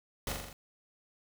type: noise with echo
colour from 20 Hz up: pink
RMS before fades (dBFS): -35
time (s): 0.27-0.32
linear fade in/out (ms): 2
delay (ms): 42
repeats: 5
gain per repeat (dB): -3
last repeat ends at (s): 0.53
effects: none